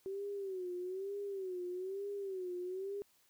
sine tone with vibrato, 380 Hz, F#4, 46 cents sharp, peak -38 dBFS, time 0.06-3.02 s, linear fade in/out 0 ms, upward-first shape sine, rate 1.1 Hz, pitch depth 110 cents each way, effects white hiss -71 dBFS RMS until 3.29 s

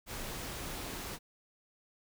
pink noise, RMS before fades -41 dBFS, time 0.06-1.19 s, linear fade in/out 50 ms, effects none

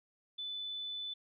sine tone, 3499 Hz, A7, 10 cents flat, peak -38 dBFS, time 0.38-1.14 s, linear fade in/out 10 ms, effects none

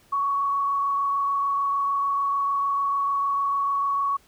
sine tone with frequency modulation, 1117 Hz, C#6, 13 cents sharp, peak -21 dBFS, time 0.12-4.17 s, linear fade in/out 10 ms, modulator 26.7 Hz, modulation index 0.51, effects pink hiss -58 dBFS RMS until 4.27 s

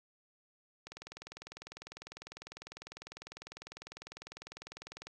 click train, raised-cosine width 0.2 ms, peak -29 dBFS, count 85, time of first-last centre 0.87-5.07 s, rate 20 Hz, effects none

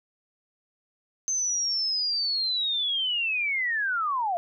sine linear sweep, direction down, 6272 to 665 Hz, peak -24 dBFS, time 1.28-4.37 s, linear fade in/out 0 ms, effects none

